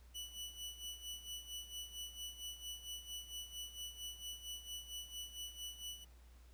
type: tone with tremolo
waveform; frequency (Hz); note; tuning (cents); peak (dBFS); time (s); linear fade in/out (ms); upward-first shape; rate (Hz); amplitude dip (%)
sawtooth; 2960; F#7; 0; -40; 0.14-6.05; 20; sine; 4.4; 75
effects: added 60 Hz sine -58 dBFS peak until 6.53 s + pink hiss -70 dBFS RMS until 6.53 s